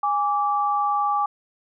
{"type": "tone pair together", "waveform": "sine", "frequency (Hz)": [822, 1162.5], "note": ["G#5", "D6"], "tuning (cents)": [-18, -18], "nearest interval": "tritone", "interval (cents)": 600, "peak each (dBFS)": [-22, -22], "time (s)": [0.03, 1.26], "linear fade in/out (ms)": 5, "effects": []}